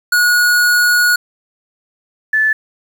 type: tone pair in turn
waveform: square / sine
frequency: 1453 / 1743 Hz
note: F#6 / A6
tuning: -32 / -17 cents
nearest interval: minor third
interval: 315 cents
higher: second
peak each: -10 dBFS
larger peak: neither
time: 0.12-1.16 / 2.33-2.53 s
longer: first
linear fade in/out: 5 ms
effects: 7-bit